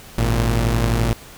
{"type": "tone pair together", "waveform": "sawtooth", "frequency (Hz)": [52.09, 115.5], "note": ["G#1", "A#2"], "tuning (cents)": [6, -16], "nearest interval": "octave + major second", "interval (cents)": 1378, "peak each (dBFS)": -15, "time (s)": [0.18, 1.13], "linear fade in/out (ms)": 0, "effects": ["pink hiss -41 dBFS RMS until 1.37 s"]}